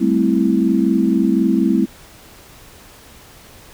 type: chord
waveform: sine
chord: A minor seventh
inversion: third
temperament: equal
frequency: 196 / 220 / 261.6 / 329.6 Hz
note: G3 / A3 / C4 / E4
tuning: 0 / 0 / 0 / 0 cents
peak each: -18 dBFS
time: 0-1.86 s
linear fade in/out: 20 ms
effects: pink hiss -43 dBFS RMS until 3.73 s